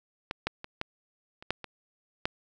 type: clicks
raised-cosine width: 0.3 ms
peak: -16 / -12 / -23 / -15 / -29 / -11 / -23 / -11 dBFS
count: 8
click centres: 0.311 / 0.47 / 0.644 / 0.814 / 1.425 / 1.506 / 1.643 / 2.255 s
effects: none